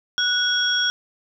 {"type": "tone cluster", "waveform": "sine", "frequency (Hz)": [1473, 3330, 5580], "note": ["F#6", "G#7", "F8"], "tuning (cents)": [-8, 4, -2], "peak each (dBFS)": [-22, -21, -26], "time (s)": [0.18, 0.9], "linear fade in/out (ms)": 0, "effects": []}